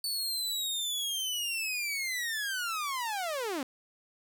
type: linear sweep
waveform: sawtooth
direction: down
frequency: 4500 to 247.7 Hz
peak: -28 dBFS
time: 0.04-3.63 s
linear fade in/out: 2 ms
effects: none